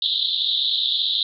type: band-pass noise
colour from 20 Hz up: pink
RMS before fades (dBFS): -22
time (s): 0.02-1.23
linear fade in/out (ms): 2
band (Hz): 3400 to 4000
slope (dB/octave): 96
effects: none